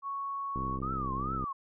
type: tone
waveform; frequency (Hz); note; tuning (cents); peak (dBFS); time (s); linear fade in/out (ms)
sine; 1108.7; C#6; 0; -33; 0.02-0.8; 50
type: click train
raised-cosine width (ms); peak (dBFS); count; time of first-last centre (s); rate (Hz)
3; -25; 59; 0.56-1.44; 65.9
type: tone with vibrato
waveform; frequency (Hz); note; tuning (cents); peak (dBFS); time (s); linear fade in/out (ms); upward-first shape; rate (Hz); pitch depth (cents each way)
sine; 1183; D6; +12; -33; 0.82-1.53; 10; triangle; 2.4; 230
effects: none